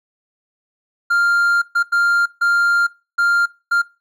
triangle tone bursts at uneven times, 1396.9 Hz, F6, in tune, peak -11 dBFS, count 6, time 1.1-1.62 / 1.75-1.83 / 1.92-2.26 / 2.41-2.87 / 3.18-3.46 / 3.71-3.82 s, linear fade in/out 10 ms, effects noise-tail reverb RT60 0.3 s tail -22 dB re dry

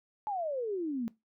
sine exponential sweep, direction down, 871 to 220 Hz, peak -31 dBFS, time 0.27-1.08 s, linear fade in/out 0 ms, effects noise-tail reverb RT60 0.2 s tail -20 dB re dry

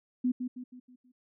sine tone with echo, 250.2 Hz, B3, 23 cents sharp, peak -24 dBFS, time 0.24-0.32 s, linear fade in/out 10 ms, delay 160 ms, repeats 5, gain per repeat -7 dB, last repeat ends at 1.12 s, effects none

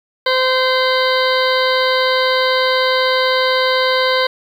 harmonic tone with a mistuned harmonic, 516 Hz, C5, 24 cents flat, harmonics 1 / 2 / 3 / 4 / 6 / 7 / 8 / 9, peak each -16 / -19 / -21 / -22 / -24 / -24 / -25 / -26 dBFS, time 0.26-4.27 s, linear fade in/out 5 ms, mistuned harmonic 7, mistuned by +82 cents, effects 7-bit

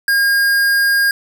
square tone, 1620 Hz, G#6, 43 cents flat, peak -12 dBFS, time 0.08-1.11 s, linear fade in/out 2 ms, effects none

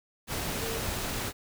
sine tone in noise, 454.3 Hz, A#4, 45 cents flat, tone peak -35 dBFS, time 0.6-0.81 s, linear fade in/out 50 ms, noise pink, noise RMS -33 dBFS, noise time 0.27-1.33 s, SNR -5 dB, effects none

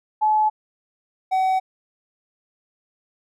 sine / triangle tone pair in turn, 858 / 755.2 Hz, A5 / F#5, -44 / +35 cents, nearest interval major second, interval 221 cents, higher first, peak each -15 / -15 dBFS, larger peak neither, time 0.21-0.5 / 1.31-1.6 s, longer neither, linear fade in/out 20 ms, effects none

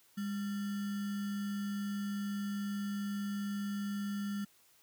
sine tone with sample-and-hold, 202.6 Hz, G#3, 43 cents flat, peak -34 dBFS, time 0.17-4.45 s, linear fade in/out 10 ms, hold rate 1575 Hz, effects white hiss -66 dBFS RMS until 4.82 s + high-pass 60 Hz 12 dB/octave

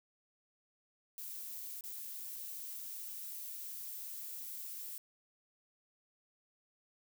violet noise with dropouts, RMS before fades -45 dBFS, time 1.18-4.98 s, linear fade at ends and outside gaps 1 ms, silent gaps 1.809-1.838 s, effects none

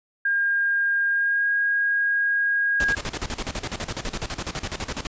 sine tone with pitch glide, 1613 to 1634.6 Hz, G6 to G#6, +49 to -28 cents, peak -19 dBFS, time 0.25-2.95 s, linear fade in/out 5 ms, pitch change +23 cents, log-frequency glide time 1.09-1.49 s
pink noise with tremolo, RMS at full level -28 dBFS, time 2.8-5.07 s, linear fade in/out 2 ms, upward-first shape square, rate 12 Hz, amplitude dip 80%
effects resampled to 16000 Hz

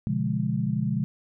sine chord, B diminished seventh, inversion none, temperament equal with one note detuned, 123.47 / 144.48 / 174.61 / 207.7 Hz, B2 / D3 / F3 / Ab3, 0 / -28 / 0 / 0 cents, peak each -29 / -29 / -30 / -28 dBFS, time 0.07-1.04 s, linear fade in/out 0 ms, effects none

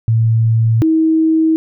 sine tone pair in turn, 113.1 / 319.9 Hz, A2 / D#4, +48 / +48 cents, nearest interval octave + tritone, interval 1800 cents, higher second, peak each -9 dBFS, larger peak neither, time 0.08-0.82 / 0.82-1.56 s, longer neither, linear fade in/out 0 ms, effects none

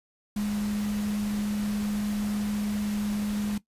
sine tone in noise, 207.7 Hz, G#3, in tune, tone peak -26 dBFS, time 0.36-3.58 s, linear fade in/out 5 ms, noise pink, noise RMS -40 dBFS, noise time 0.36-3.58 s, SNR +11 dB, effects noise-tail reverb RT60 0.1 s tail -17 dB re dry + resampled to 32000 Hz

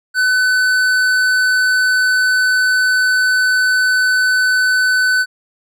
triangle tone with tanh clipping, 1507 Hz, F#6, 31 cents sharp, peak -13 dBFS, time 0.14-5.26 s, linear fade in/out 50 ms, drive 17 dB, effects none

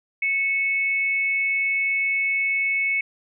sine tone pair together, 2206 / 2587 Hz, C#7 / E7, -9 / -33 cents, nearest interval minor third, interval 276 cents, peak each -20 / -30 dBFS, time 0.22-3.01 s, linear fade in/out 5 ms, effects none

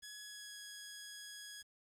10% pulse tone with pitch glide, 1682 to 1666.5 Hz, G#6 to G#6, +22 to +5 cents, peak -39 dBFS, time 0.02-1.63 s, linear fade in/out 20 ms, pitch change -17 cents, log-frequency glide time 0.2-0.56 s, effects low-pass 11000 Hz 12 dB/octave + 11-bit

